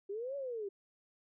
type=linear two-way sweep; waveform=sine; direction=up then down; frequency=383.6 to 571 to 383.6 Hz; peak=-37 dBFS; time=0.09-0.69 s; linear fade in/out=10 ms; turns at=0.36 s; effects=none